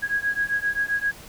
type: beating tone pair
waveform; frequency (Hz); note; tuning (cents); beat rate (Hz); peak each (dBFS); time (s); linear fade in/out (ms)
sine; 1648 / 1655.6; G#6 / G#6; -14 / -6; 7.6; -25; 0.02-1.12; 20
effects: pink hiss -44 dBFS RMS until 1.28 s